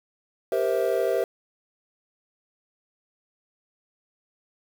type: chord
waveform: triangle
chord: C dominant seventh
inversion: second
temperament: just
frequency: 392.4 / 470.9 / 523.3 / 654.1 Hz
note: G4 / Bb4 / C5 / E5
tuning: +2 / +18 / 0 / -14 cents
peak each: -25 dBFS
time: 0.52-1.24 s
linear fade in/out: 2 ms
effects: 7-bit